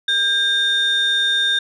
sine tone pair together, 1600 / 3638 Hz, G6 / A#7, +35 / -43 cents, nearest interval octave + major second, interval 1422 cents, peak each -18 / -15 dBFS, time 0.08-1.59 s, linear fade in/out 5 ms, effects tanh soft clip ceiling -11 dBFS

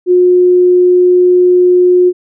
sine tone, 360.1 Hz, F#4, 47 cents flat, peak -4 dBFS, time 0.06-2.13 s, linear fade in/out 50 ms, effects none

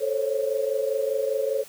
sine tone cluster, 438.3 / 531 / 556 Hz, A4 / C5 / C#5, -7 / +25 / +5 cents, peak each -27 dBFS, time 0-1.64 s, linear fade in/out 20 ms, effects white hiss -47 dBFS RMS until 1.68 s

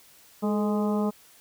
harmonic tone with a mistuned harmonic, 207.7 Hz, G#3, in tune, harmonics 1 / 2 / 3 / 4 / 5 / 6, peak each -24 / -30 / -34 / -36 / -38 / -40 dBFS, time 0.42-1.11 s, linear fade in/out 20 ms, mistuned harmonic 2, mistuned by +55 cents, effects white hiss -55 dBFS RMS until 1.4 s

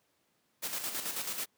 white noise with tremolo, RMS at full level -35 dBFS, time 0.62-1.46 s, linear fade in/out 20 ms, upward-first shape square, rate 9.2 Hz, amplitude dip 50%, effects pink hiss -74 dBFS RMS until 1.57 s + high-pass 150 Hz 12 dB/octave

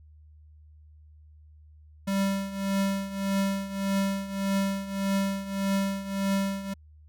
square tone with tremolo, 195.8 Hz, G3, 2 cents flat, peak -23 dBFS, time 2.07-6.74 s, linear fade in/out 10 ms, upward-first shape triangle, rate 1.7 Hz, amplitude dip 80%, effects added 76 Hz sine -50 dBFS peak until 7.08 s

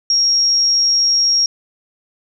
sine tone, 5588 Hz, F8, in tune, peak -11 dBFS, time 0.1-1.46 s, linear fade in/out 2 ms, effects none

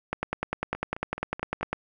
two click trains, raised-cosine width 0.5 ms, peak -12 / -22 dBFS, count 17 / 5, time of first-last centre 0.13-1.73 / 0.75-1.61 s, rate 10 / 4.65 Hz, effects none

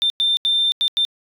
sine tone bursts at uneven times, 3584 Hz, A7, 31 cents sharp, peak -14 dBFS, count 5, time 0.02-0.1 / 0.2-0.37 / 0.45-0.72 / 0.81-0.88 / 0.97-1.05 s, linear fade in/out 0 ms, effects tanh soft clip ceiling -10 dBFS

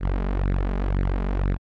sawtooth tone with flanger, 47 Hz, F#1, 28 cents sharp, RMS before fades -23 dBFS, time 0-1.58 s, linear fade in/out 50 ms, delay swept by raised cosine 0.47 to 4.97 ms, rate 2 Hz, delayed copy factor +0.75, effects low-pass 2000 Hz 12 dB/octave + AAC 64 kbps

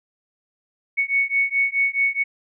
sine beating tone pair, 2217 / 2221.7 Hz, C#7 / C#7, 0 / +3 cents, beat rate 4.7 Hz, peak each -21 dBFS, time 0.97-2.24 s, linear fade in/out 20 ms, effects none

